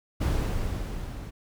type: noise with level ramp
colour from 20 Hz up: brown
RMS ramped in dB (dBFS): -24 to -38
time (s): 0.2-1.31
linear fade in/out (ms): 20
effects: none